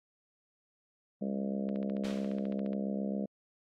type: harmonic tone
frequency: 67.5 Hz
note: C#2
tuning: 45 cents flat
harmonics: 3 / 4 / 5 / 6 / 7 / 8 / 9 / 10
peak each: -33 / -42 / -46 / -48 / -44 / -44 / -44 / -51 dBFS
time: 1.21-3.26 s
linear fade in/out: 10 ms
type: click train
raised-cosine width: 0.3 ms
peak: -34 dBFS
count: 16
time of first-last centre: 1.69-2.732 s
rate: 14.4 Hz
type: noise with exponential decay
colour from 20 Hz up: white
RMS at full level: -38 dBFS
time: 2.04-2.6 s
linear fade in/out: 5 ms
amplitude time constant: 120 ms
effects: low-pass 4000 Hz 12 dB/octave + AAC 64 kbps